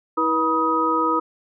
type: tone cluster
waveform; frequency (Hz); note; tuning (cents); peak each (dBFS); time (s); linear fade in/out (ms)
sine; 322.4 / 483.5 / 972 / 1256; E4 / B4 / B5 / D#6; -38 / -37 / -28 / +16; -24 / -26 / -24 / -20; 0.17-1.2; 10
effects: none